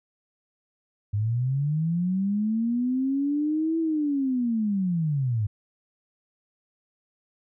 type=linear two-way sweep; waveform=sine; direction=up then down; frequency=100 to 329.6 to 100 Hz; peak=-22 dBFS; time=1.13-5.47 s; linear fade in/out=10 ms; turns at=3.79 s; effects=none